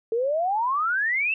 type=exponential sweep; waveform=sine; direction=up; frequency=440 to 2725 Hz; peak=-21 dBFS; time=0.12-1.34 s; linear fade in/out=2 ms; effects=none